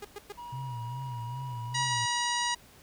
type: tone bursts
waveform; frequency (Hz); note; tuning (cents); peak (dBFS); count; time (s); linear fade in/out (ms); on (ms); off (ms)
sawtooth; 409.8; G#4; -23; -34; 3; 0.02-0.324; 5; 28; 110
type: tone with pitch glide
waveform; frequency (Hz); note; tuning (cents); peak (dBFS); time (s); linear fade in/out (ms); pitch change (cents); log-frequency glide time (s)
triangle; 960 to 968.9; B5 to B5; -49 to -33; -38; 0.37-1.95; 20; +16; 1.3-1.46
type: tone with vibrato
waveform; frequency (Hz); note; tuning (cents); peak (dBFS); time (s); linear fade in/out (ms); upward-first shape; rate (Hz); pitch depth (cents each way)
sine; 123.47; B2; 0; -35; 0.52-2.06; 10; sine; 2.5; 120
type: harmonic tone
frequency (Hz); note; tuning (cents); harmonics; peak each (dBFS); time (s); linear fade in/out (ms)
961; B5; -48; 1 / 2 / 3 / 4 / 5 / 6 / 7 / 9; -31 / -34 / -36 / -37 / -38 / -39 / -39 / -41; 1.74-2.55; 10
effects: pink hiss -56 dBFS RMS until 2.82 s